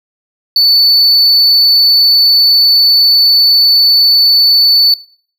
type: tone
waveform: triangle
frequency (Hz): 4486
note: C#8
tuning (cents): +20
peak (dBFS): -4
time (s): 0.56-4.94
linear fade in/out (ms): 2
effects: noise-tail reverb RT60 0.5 s tail -21 dB re dry